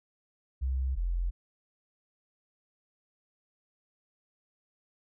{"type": "tone pair in turn", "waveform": "sine", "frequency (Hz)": [65.3, 43.58], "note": ["C2", "F1"], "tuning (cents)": [-3, -3], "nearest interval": "perfect fifth", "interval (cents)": 700, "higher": "first", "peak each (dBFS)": -27, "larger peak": "neither", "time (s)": [[0.61, 0.96], [0.96, 1.31]], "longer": "neither", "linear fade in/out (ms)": 20, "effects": []}